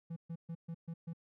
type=tone bursts; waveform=triangle; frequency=166.1 Hz; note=E3; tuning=13 cents sharp; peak=-37 dBFS; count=6; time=0.1-1.134 s; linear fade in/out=10 ms; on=64 ms; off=130 ms; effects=none